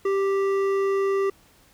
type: tone with hard clipping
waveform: triangle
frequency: 392 Hz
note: G4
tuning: in tune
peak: -22 dBFS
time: 0.05-1.3 s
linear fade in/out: 5 ms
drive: 14 dB
effects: pink hiss -57 dBFS RMS until 1.73 s